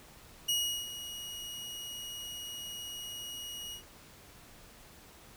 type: tone with ADSR envelope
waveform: sawtooth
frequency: 2894 Hz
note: F#7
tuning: 39 cents flat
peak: -24 dBFS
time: 0.48-3.83 s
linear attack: 12 ms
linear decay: 370 ms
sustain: -13 dB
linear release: 100 ms
effects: pink hiss -55 dBFS RMS until 5.36 s